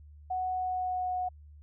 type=tone with pitch glide; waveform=sine; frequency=740 to 731.1 Hz; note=F#5 to F#5; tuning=0 to -21 cents; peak=-29 dBFS; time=0.3-1.29 s; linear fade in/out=10 ms; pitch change=-21 cents; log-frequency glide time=0.5-1.16 s; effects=added 74 Hz sine -49 dBFS peak until 1.62 s